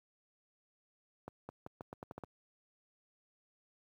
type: accelerating click train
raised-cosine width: 1 ms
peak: -30 dBFS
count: 9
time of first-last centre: 1.28-2.237 s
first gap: 210 ms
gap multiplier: 0.83
effects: high-pass 80 Hz 12 dB/octave + 11-bit